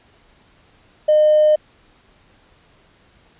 triangle tone with hard clipping, 610 Hz, D#5, 34 cents flat, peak -10 dBFS, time 1.08-1.56 s, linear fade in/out 10 ms, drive 3 dB, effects pink hiss -54 dBFS RMS until 3.39 s + resampled to 8000 Hz

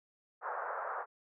white band-pass noise, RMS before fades -39 dBFS, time 0.41-1.06 s, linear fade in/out 50 ms, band 480 to 1500 Hz, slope 48 dB/octave, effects none

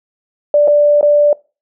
sine tone with dropouts, 587.3 Hz, D5, in tune, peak -6 dBFS, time 0.54-1.33 s, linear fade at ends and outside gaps 2 ms, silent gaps 0.676-0.68 / 1.011-1.028 s, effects noise-tail reverb RT60 0.3 s tail -23 dB re dry

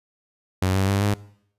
sawtooth tone with pitch steps, 93.5 / 96.35 / 99.29 / 102.32 Hz, F#2 / G2 / G2 / G#2, +19 / -29 / +23 / -25 cents, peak -15 dBFS, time 0.62-1.14 s, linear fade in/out 5 ms, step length 130 ms, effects noise-tail reverb RT60 0.7 s tail -21 dB re dry + resampled to 32000 Hz

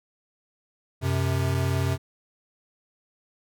square tone pair together, 92.5 / 130.81 Hz, F#2 / C3, 0 / 0 cents, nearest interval tritone, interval 600 cents, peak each -26 dBFS, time 1.01-1.98 s, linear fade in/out 50 ms, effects none

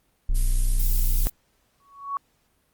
triangle tone, 30.87 Hz, B0, in tune, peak -16 dBFS, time 0.29-1.27 s, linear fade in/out 0 ms
violet noise, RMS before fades -30 dBFS, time 0.34-1.3 s, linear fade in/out 20 ms
sine tone with exponential growth, 1117 Hz, C#6, 13 cents sharp, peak -22 dBFS, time 1.8-2.17 s, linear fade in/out 1 ms, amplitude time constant 79 ms
effects pink hiss -67 dBFS RMS until 2.73 s + Opus 32 kbps

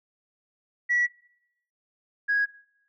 sine tone pair in turn, 1939 / 1654 Hz, B6 / G#6, -32 / -8 cents, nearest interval minor third, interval 276 cents, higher first, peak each -20 dBFS, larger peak neither, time 0.89-1.07 / 2.28-2.46 s, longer neither, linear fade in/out 20 ms, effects noise-tail reverb RT60 0.7 s tail -18 dB re dry + tanh soft clip ceiling -16 dBFS

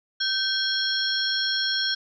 sine tone cluster, 1543 / 3291 / 4232 / 5460 Hz, G6 / G#7 / C8 / F8, -28 / -16 / +19 / -40 cents, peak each -28 dBFS, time 0.2-1.95 s, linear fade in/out 10 ms, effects none

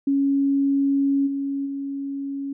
sine tone with level steps, 277.2 Hz, C#4, in tune, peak -17 / -23 / -26 dBFS, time 0.07-2.53 s, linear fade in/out 5 ms, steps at 1.26 / 1.65 s, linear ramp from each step 20 ms, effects none

